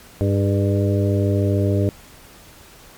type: harmonic tone with a mistuned harmonic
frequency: 100.1 Hz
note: G2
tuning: 37 cents sharp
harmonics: 1 / 2 / 3 / 4 / 5 / 6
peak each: -17 / -25 / -24 / -25 / -28 / -27 dBFS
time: 0.21-1.89 s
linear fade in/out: 0 ms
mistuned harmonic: 5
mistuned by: -46 cents
effects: pink hiss -45 dBFS RMS until 2.97 s + MP3 96 kbps